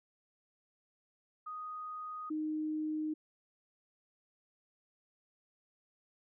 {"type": "tone pair in turn", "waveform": "sine", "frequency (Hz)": [1244.5, 308.9], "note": ["D#6", "D#4"], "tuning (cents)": [0, -12], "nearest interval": "2 octaves", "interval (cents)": 2412, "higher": "first", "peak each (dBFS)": [-40, -33], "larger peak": "second", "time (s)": [[1.46, 2.3], [2.3, 3.14]], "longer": "neither", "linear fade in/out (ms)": 10, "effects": []}